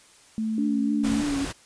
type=tone; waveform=sine; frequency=220 Hz; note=A3; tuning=in tune; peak=-24 dBFS; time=0.38-1.21 s; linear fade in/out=0 ms
type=tone with vibrato; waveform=sine; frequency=284.3 Hz; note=C#4; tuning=44 cents sharp; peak=-24 dBFS; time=0.58-1.45 s; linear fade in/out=2 ms; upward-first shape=triangle; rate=3.4 Hz; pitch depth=62 cents each way
type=noise; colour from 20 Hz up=pink; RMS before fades=-33 dBFS; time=1.03-1.53 s; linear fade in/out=20 ms
effects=white hiss -54 dBFS RMS until 1.65 s + resampled to 22050 Hz